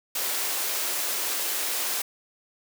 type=high-pass noise; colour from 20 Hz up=white; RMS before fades=-28 dBFS; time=0.15-2.02 s; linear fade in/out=5 ms; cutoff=300 Hz; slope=24 dB/octave; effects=none